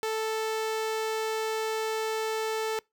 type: tone with notch filter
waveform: sawtooth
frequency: 440 Hz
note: A4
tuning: in tune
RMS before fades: -30 dBFS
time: 0.03-2.79 s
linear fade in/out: 0 ms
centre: 11000 Hz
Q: 1.9
effects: noise-tail reverb RT60 0.2 s tail -25 dB re dry